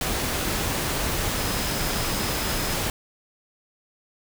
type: tone in noise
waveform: sine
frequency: 5090 Hz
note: D#8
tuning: 39 cents sharp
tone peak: -37 dBFS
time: 1.37-2.74 s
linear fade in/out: 2 ms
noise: pink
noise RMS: -26 dBFS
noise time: 0.01-2.9 s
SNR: -14 dB
effects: none